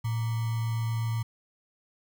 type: tone with sample-and-hold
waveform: sine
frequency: 113.5 Hz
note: A#2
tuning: 46 cents flat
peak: -26 dBFS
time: 0.04-1.23 s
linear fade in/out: 10 ms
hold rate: 1050 Hz
effects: none